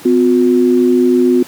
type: tone pair together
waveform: sine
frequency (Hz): 253.5 / 359.9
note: B3 / F#4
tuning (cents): +45 / -48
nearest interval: tritone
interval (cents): 607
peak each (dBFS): -10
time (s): 0.05-1.43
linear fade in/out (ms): 5
effects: pink hiss -35 dBFS RMS until 1.47 s + high-pass 150 Hz 12 dB/octave